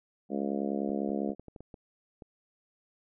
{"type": "harmonic tone", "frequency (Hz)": 70, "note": "C#2", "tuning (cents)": 18, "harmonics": [3, 4, 5, 6, 7, 8, 9, 10], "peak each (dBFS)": [-33, -35, -37, -39, -40, -41, -42, -43], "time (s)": [0.29, 1.35], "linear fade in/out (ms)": 50}
{"type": "clicks", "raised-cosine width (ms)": 2, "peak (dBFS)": -32, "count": 9, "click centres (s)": [0.894, 1.093, 1.295, 1.396, 1.483, 1.562, 1.606, 1.742, 2.222]}
{"effects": []}